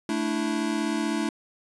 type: chord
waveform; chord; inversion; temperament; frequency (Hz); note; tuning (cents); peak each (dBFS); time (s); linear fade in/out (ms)
square; A suspended fourth; none; equal; 220 / 293.7 / 329.6; A3 / D4 / E4; 0 / 0 / 0; -30; 0.09-1.29; 2
effects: resampled to 24000 Hz